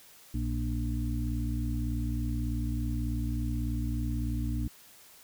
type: harmonic tone with a mistuned harmonic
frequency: 58.27 Hz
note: A#1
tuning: in tune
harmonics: 1 / 2 / 4 / 5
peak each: -31 / -34 / -37 / -38 dBFS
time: 0.34-4.68 s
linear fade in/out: 5 ms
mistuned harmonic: 5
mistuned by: +30 cents
effects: white hiss -55 dBFS RMS until 5.23 s